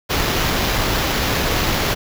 pink noise with sample-and-hold, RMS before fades -19 dBFS, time 0.09-1.95 s, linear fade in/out 20 ms, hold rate 8820 Hz, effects none

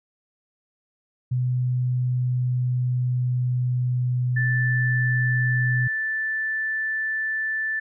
sine tone with pitch glide, 125.5 to 124.63 Hz, B2 to B2, +28 to +16 cents, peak -20 dBFS, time 1.31-5.88 s, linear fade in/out 10 ms, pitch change -12 cents, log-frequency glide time 1.48-4.1 s
sine tone, 1760 Hz, A6, in tune, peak -23 dBFS, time 4.36-7.8 s, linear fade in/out 10 ms
effects none

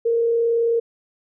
sine tone with frequency modulation, 464 Hz, A#4, 8 cents flat, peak -16 dBFS, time 0.05-0.8 s, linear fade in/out 10 ms, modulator 38.9 Hz, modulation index 0.22, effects none

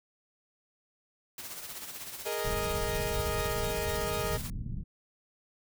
white noise with tremolo, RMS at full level -40 dBFS, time 1.38-4.5 s, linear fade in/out 2 ms, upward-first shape sine, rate 16 Hz, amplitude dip 50%
sawtooth chord, Ab suspended second, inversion none, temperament equal, 415.3 / 466.2 / 622.3 Hz, Ab4 / Bb4 / Eb5, 0 / 0 / 0 cents, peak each -32 dBFS, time 2.25-4.38 s, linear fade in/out 20 ms
pink low-pass noise, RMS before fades -36 dBFS, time 2.44-4.84 s, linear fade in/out 20 ms, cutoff 200 Hz, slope 24 dB/octave
effects none

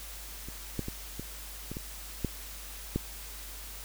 clicks, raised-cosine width 3 ms, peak -30 / -18 / -23 / -24 / -24 / -24 / -16 / -15 dBFS, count 8, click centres 0.486 / 0.793 / 0.884 / 1.196 / 1.716 / 1.769 / 2.247 / 2.96 s, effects added 50 Hz sine -45 dBFS peak until 3.84 s + white hiss -45 dBFS RMS until 3.84 s

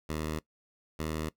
10% pulse tone pair in turn, 77.78 / 78.41 Hz, D#2 / D#2, 0 / +14 cents, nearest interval unison, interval 14 cents, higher second, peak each -24 dBFS, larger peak neither, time 0.09-0.39 / 0.99-1.29 s, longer neither, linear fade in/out 5 ms, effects noise-tail reverb RT60 0.1 s tail -20 dB re dry

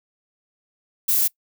violet noise, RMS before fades -19 dBFS, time 1.08-1.28 s, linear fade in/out 10 ms, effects noise-tail reverb RT60 0.1 s tail -23 dB re dry

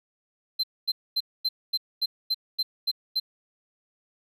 triangle tone bursts, 4104 Hz, C8, 34 cents flat, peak -21 dBFS, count 10, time 0.59-3.2 s, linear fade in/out 10 ms, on 45 ms, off 240 ms, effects none

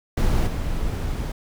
brown noise with level steps, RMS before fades -19 / -25 dBFS, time 0.17-1.32 s, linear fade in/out 5 ms, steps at 0.46 s, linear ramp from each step 20 ms, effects none

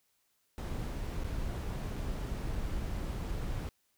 brown noise with dropouts, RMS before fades -36 dBFS, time 0.58-3.69 s, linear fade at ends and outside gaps 0 ms, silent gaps 1.237-1.243 / 1.96-1.964 / 2.553-2.557 s, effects white hiss -75 dBFS RMS until 3.97 s

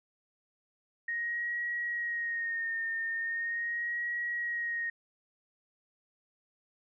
sine tone with vibrato, 1864.7 Hz, A#6, in tune, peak -31 dBFS, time 1.08-4.9 s, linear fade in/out 5 ms, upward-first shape sine, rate 0.4 Hz, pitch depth 39 cents each way, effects none

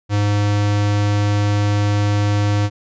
square tone, 103 Hz, G#2, 14 cents flat, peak -15 dBFS, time 0.09-2.7 s, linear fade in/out 50 ms, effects resampled to 16000 Hz

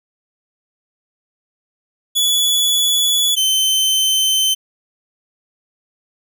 sawtooth tone pair in turn, 3418 / 3080 Hz, G#7 / G7, +49 / -31 cents, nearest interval major second, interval 180 cents, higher first, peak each -10 / -10 dBFS, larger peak neither, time 2.15-3.36 / 3.36-4.55 s, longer first, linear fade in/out 20 ms, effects none

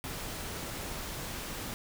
pink noise, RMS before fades -39 dBFS, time 0.04-1.74 s, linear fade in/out 0 ms, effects none

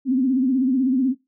sine tone with vibrato, 260 Hz, C4, 11 cents flat, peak -16 dBFS, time 0.05-1.15 s, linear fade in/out 50 ms, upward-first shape sine, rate 16 Hz, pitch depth 100 cents each way, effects noise-tail reverb RT60 0.2 s tail -17 dB re dry

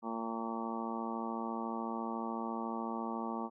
harmonic tone, 114 Hz, A#2, 38 cents flat, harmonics 2 / 3 / 4 / 5 / 6 / 7 / 8 / 9 / 10, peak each -39 / -44 / -47 / -49 / -48 / -45 / -43 / -52 / -44 dBFS, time 0.02-3.5 s, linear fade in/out 50 ms, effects none

